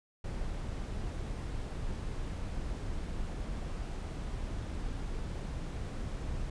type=noise; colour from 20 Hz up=brown; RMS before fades=-37 dBFS; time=0.24-6.5 s; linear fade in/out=5 ms; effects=resampled to 22050 Hz